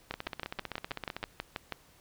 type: two click trains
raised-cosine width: 0.3 ms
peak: -20 / -18 dBFS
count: 18 / 11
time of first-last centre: 0.14-1.23 / 0.11-1.723 s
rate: 15.6 / 6.2 Hz
effects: pink hiss -61 dBFS RMS until 2 s